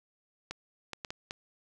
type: clicks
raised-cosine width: 0.2 ms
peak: -20 dBFS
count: 5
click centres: 0.51 / 0.933 / 1.048 / 1.105 / 1.309 s
effects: none